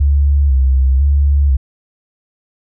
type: tone with vibrato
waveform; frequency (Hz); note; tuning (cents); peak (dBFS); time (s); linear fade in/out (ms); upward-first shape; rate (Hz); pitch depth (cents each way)
sine; 68.4; C#2; -23; -8; 0-1.57; 10; square; 1; 64
effects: none

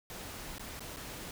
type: noise with dropouts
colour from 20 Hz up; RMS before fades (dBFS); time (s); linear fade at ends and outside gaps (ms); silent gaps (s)
pink; -44; 0.1-1.31; 1; 0.583-0.595 / 0.795-0.805 / 0.963-0.968
effects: none

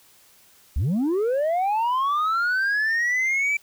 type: linear sweep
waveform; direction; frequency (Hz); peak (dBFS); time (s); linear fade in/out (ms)
sine; up; 54.1 to 2336; -17; 0.76-3.57; 5
effects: tanh soft clip ceiling -19 dBFS + white hiss -55 dBFS RMS until 3.62 s

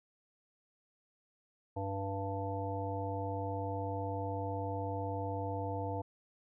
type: harmonic tone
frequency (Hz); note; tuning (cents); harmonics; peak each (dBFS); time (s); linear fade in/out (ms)
98; G2; 0; 1 / 3 / 5 / 7 / 9; -38 / -43 / -41 / -42 / -42; 1.76-6.02; 10
effects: none

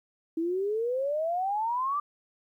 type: exponential sweep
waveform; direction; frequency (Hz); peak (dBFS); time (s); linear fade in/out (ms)
sine; up; 319.5 to 1195; -26; 0.37-2; 5
effects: 11-bit

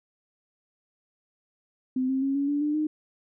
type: tone with pitch steps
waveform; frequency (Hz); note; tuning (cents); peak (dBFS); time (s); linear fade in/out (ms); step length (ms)
sine; 257.6 / 265.1 / 272.9 / 280.9 / 289.1 / 297.6 / 306.3; C4 / C4 / C#4 / C#4 / D4 / D4 / D#4; -27 / +23 / -27 / +23 / -27 / +23 / -27; -23; 1.96-2.87; 5; 130
effects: none

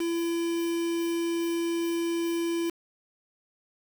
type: tone with quantisation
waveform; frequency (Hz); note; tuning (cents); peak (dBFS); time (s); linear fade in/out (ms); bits
triangle; 337.2; E4; +39; -24; 0-2.7; 5; 6
effects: none

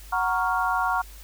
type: chord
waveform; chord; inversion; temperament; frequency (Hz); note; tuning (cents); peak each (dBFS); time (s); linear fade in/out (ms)
sine; Gb major seventh; none; equal with one note detuned; 740 / 936.1 / 1108.7 / 1396.9; Gb5 / Bb5 / Db6 / F6; 0 / +7 / 0 / 0; -27; 0.12-1.02; 10
effects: added 50 Hz sine -42 dBFS peak until 1.23 s + white hiss -49 dBFS RMS until 1.23 s

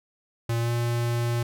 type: tone with pitch glide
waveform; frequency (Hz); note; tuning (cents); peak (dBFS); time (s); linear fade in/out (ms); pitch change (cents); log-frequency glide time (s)
square; 116.54 to 118.65; A#2 to A#2; 0 to +31; -24; 0.49-1.43; 5; +31; 0.59-0.71
effects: none

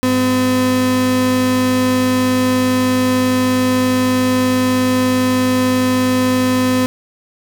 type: tone pair together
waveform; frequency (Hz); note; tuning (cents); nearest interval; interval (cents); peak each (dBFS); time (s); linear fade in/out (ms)
35% pulse; 101.6 / 254.8; G#2 / C4; -38 / -46; octave + major third; 1592; -22 / -11; 0.03-6.86; 0
effects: none

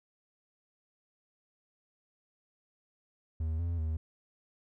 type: tone with pitch steps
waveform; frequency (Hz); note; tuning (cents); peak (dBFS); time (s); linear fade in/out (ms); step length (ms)
triangle; 79.7 / 85 / 79.3; D#2 / F2 / D#2; +42 / -46 / +33; -28; 3.4-3.97; 5; 190
effects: none

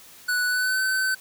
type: tone with pitch glide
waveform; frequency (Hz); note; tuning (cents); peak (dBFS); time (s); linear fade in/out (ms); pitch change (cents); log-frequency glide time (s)
square; 1480 to 1526.9; F#6 to G6; 0 to -46; -22; 0.28-1.15; 10; +54; 0.46-0.81
effects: white hiss -48 dBFS RMS until 1.2 s

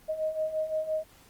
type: beating tone pair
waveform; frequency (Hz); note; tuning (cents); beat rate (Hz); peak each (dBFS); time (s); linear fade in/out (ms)
sine; 622.3 / 628.1; D#5 / D#5; 0 / +16; 5.8; -34 / -29; 0.08-1.04; 20
effects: pink hiss -57 dBFS RMS until 1.29 s + Opus 24 kbps

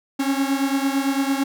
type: beating tone pair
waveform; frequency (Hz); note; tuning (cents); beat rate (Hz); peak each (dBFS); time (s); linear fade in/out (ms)
45% pulse; 270.8 / 279.7; C#4 / C#4; -40 / +16; 8.9; -21 / -24; 0.19-1.44; 10
effects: none

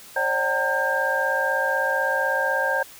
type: tone cluster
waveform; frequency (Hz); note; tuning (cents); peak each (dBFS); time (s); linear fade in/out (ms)
sine; 539 / 595 / 764 / 912 / 1596; C#5 / D5 / G5 / A#5 / G6; -49 / +22 / -45 / -38 / +31; -26 / -30 / -30 / -28 / -23; 0.16-2.83; 5
effects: white hiss -45 dBFS RMS until 2.99 s

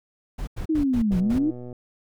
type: noise bursts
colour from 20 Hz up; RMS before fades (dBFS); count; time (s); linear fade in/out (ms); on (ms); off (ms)
brown; -30; 6; 0.38-1.389; 10; 94; 89
type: linear two-way sweep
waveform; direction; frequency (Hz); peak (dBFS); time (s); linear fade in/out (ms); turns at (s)
sine; down then up; 325.4 to 174.61 to 325.4; -19; 0.69-1.51; 10; 1.19
type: click train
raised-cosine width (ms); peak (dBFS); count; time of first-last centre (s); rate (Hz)
2; -26; 77; 1.11-1.728; 123
effects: none

